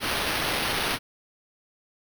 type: noise with sample-and-hold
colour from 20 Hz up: violet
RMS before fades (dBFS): -27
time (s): 0-0.99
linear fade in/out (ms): 50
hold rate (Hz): 7350
effects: none